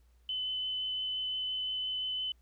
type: tone with vibrato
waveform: sine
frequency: 3026 Hz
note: F#7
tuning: 38 cents sharp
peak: -32 dBFS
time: 0.29-2.32 s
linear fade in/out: 2 ms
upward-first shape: triangle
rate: 5.8 Hz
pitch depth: 8 cents each way
effects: added 60 Hz sine -61 dBFS peak until 2.41 s + pink hiss -75 dBFS RMS until 2.41 s